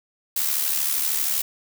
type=noise with amplitude modulation; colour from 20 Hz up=blue; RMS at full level=-21 dBFS; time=0.36-1.42 s; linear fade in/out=5 ms; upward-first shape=sine; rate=72.8 Hz; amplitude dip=55%; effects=none